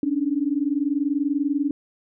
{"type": "tone pair together", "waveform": "sine", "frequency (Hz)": [277.2, 297.4], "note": ["C#4", "D4"], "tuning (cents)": [0, 22], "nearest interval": "minor second", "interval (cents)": 122, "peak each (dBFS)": -23, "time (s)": [0.03, 1.71], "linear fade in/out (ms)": 2, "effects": []}